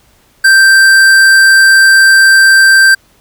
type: tone with tanh clipping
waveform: sine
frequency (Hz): 1568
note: G6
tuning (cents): 0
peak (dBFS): -4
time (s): 0.44-2.95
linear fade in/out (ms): 10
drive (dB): 16
effects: pink hiss -49 dBFS RMS until 3.2 s